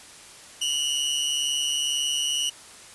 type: tone pair together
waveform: sawtooth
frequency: 2853 / 2995 Hz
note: F7 / F#7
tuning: +36 / +20 cents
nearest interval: minor second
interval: 84 cents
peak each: -23 dBFS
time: 0.61-2.5 s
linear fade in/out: 10 ms
effects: white hiss -46 dBFS RMS until 2.94 s + resampled to 24000 Hz